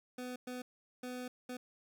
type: tone bursts at uneven times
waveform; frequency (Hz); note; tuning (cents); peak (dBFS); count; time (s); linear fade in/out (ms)
25% pulse; 250; B3; +21; -37; 4; 0.18-0.36 / 0.47-0.62 / 1.03-1.28 / 1.49-1.57; 5
effects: none